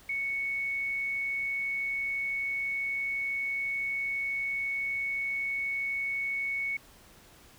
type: tone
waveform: sine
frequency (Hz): 2217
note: C#7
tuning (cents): 0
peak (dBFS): -29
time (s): 0.09-6.77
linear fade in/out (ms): 5
effects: pink hiss -56 dBFS RMS until 7.58 s